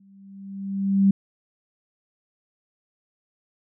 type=tone with exponential growth; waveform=sine; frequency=196 Hz; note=G3; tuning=in tune; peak=-12 dBFS; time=0-1.11 s; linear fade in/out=5 ms; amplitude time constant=240 ms; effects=none